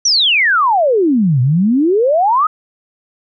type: exponential two-way sweep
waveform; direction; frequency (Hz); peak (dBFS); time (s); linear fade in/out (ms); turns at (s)
sine; down then up; 6030 to 120 to 1298; -9; 0.05-2.47; 5; 1.41
effects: none